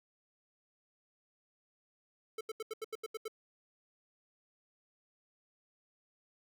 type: tone bursts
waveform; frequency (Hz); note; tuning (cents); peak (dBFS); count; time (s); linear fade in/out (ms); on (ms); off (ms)
square; 440; A4; 0; -38; 9; 2.38-3.281; 5; 29; 80
effects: none